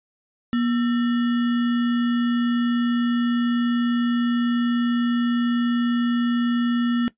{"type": "tone with sample-and-hold", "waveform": "sine", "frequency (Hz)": 239.5, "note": "A#3", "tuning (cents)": 47, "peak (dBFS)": -18, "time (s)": [0.53, 7.08], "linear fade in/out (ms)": 0, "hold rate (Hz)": 1575, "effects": ["noise-tail reverb RT60 0.1 s tail -17 dB re dry", "resampled to 8000 Hz"]}